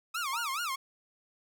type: tone with vibrato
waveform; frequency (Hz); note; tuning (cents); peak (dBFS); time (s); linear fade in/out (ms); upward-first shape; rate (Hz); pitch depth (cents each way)
sawtooth; 1231; D#6; -19; -28; 0.14-0.76; 10; sine; 4.7; 270
type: tone with exponential decay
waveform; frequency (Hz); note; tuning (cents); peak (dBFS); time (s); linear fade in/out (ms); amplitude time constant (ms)
sine; 932; A#5; -1; -33; 0.33-0.72; 2; 84
effects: none